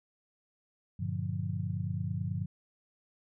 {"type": "chord", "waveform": "sine", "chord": "G minor seventh", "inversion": "none", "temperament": "just", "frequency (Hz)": [98, 117.6, 147, 176.4], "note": ["G2", "Bb2", "D3", "F3"], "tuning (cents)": [0, 16, 2, 18], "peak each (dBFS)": [-35, -38, -37, -38], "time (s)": [0.99, 2.46], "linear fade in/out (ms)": 10, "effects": []}